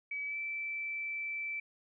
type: tone with pitch glide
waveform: sine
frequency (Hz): 2284 to 2325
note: D7 to D7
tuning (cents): -49 to -18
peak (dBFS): -35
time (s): 0.11-1.6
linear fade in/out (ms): 5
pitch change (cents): +31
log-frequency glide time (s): 0.26-0.37
effects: none